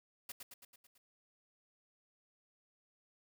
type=noise with echo; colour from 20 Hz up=white; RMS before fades=-45 dBFS; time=0.29-0.32 s; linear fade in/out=5 ms; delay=110 ms; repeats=6; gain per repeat=-4 dB; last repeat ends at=0.98 s; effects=none